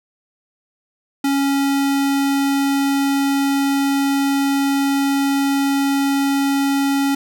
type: tone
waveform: square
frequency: 277.2 Hz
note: C#4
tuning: in tune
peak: -16 dBFS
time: 1.24-7.15 s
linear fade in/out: 5 ms
effects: none